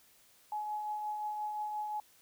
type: tone with tremolo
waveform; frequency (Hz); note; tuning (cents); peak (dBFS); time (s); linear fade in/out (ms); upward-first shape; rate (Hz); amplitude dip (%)
sine; 845; G#5; +30; -33; 0.52-2; 2; triangle; 5.7; 35
effects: white hiss -64 dBFS RMS until 2.21 s